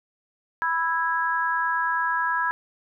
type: chord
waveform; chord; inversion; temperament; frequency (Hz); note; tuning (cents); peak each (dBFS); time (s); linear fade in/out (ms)
sine; E major; second; just; 988.9 / 1318.5 / 1648.1; B5 / E6 / G#6; +2 / 0 / -14; -25 / -29 / -25; 0.62-2.51; 0
effects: none

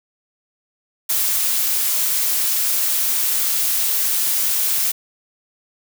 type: noise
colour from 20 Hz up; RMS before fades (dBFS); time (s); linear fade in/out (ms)
blue; -19; 1.09-4.92; 10
effects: none

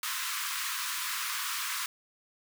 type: high-pass noise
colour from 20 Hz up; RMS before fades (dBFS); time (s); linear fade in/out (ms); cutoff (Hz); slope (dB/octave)
pink; -34; 0.03-1.86; 2; 1000; 96
effects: none

